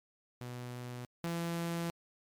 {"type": "tone pair in turn", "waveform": "sawtooth", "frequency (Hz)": [123.1, 169.09], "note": ["B2", "E3"], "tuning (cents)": [-5, 44], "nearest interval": "perfect fourth", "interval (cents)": 549, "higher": "second", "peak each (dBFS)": [-37, -30], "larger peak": "second", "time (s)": [[0.41, 1.05], [1.24, 1.9]], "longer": "second", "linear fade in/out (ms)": 0, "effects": ["MP3 96 kbps"]}